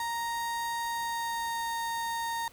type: tone with pitch glide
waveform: 35% pulse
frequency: 932.3 to 924.8 Hz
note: A#5 to A#5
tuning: 0 to -14 cents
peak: -29 dBFS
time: 0-2.48 s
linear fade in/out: 2 ms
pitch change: -14 cents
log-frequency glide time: 0.86-1.67 s
effects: pink hiss -56 dBFS RMS until 2.52 s